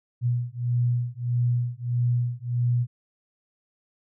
sine beating tone pair, 120.6 / 122.2 Hz, B2 / B2, -41 / -18 cents, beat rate 1.6 Hz, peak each -25 dBFS, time 0.21-2.87 s, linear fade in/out 50 ms, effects none

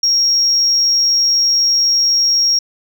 sine tone, 5588 Hz, F8, in tune, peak -9 dBFS, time 0.03-2.59 s, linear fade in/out 5 ms, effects tanh soft clip ceiling -7 dBFS

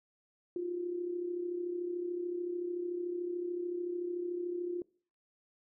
sine tone with amplitude modulation, 352.1 Hz, F4, 14 cents sharp, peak -31 dBFS, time 0.56-4.82 s, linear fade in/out 2 ms, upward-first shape sine, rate 33.6 Hz, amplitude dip 55%, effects noise-tail reverb RT60 0.5 s tail -24 dB re dry

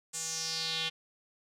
square tone with band-pass filter sweep, 162.4 Hz, E3, 26 cents flat, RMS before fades -35 dBFS, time 0.13-0.9 s, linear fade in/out 20 ms, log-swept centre 7800 to 3200 Hz, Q 3.9, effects none

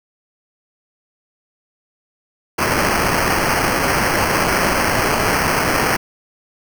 white noise with sample-and-hold, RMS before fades -17 dBFS, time 2.58-5.97 s, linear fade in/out 10 ms, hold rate 3675 Hz, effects none

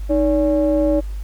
triangle ring-modulated tone, 130.81 Hz, C3, in tune, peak -9 dBFS, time 0.09-1.01 s, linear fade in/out 20 ms, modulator 441 Hz, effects added 50 Hz sine -24 dBFS peak until 1.23 s + pink hiss -49 dBFS RMS until 1.23 s

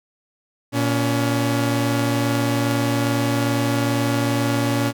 sawtooth tone pair together, 117.27 / 282 Hz, A#2 / C#4, +11 / +30 cents, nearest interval octave + minor third, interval 1519 cents, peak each -17 dBFS, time 0.72-4.93 s, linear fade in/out 50 ms, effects none

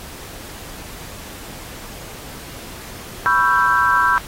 sine chord, C# half-diminished seventh, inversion third, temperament equal with one note detuned, 987.8 / 1108.7 / 1335.4 / 1568 Hz, B5 / C#6 / E6 / G6, 0 / 0 / +22 / 0 cents, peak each -18 / -21 / -18 / -17 dBFS, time 3.26-4.18 s, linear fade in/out 0 ms, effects pink hiss -36 dBFS RMS until 4.27 s + AAC 48 kbps

